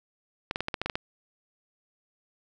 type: clicks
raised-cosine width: 0.3 ms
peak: -13 dBFS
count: 9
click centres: 0.511 / 0.559 / 0.606 / 0.684 / 0.742 / 0.816 / 0.86 / 0.898 / 0.955 s
effects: none